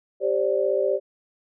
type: chord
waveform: sine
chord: G suspended fourth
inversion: none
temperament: equal with one note detuned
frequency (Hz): 392 / 531.5 / 587.3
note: G4 / C5 / D5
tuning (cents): 0 / +27 / 0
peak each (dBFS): -24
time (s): 0.2-1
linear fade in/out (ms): 50
effects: none